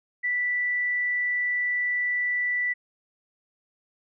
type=tone; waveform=sine; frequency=1970 Hz; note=B6; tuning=5 cents flat; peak=-23 dBFS; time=0.23-2.74 s; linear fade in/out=20 ms; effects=none